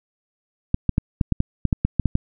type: clicks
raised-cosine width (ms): 5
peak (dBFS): -5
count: 12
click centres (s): 0.744 / 0.893 / 0.981 / 1.212 / 1.323 / 1.404 / 1.653 / 1.728 / 1.85 / 1.997 / 2.057 / 2.154
effects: none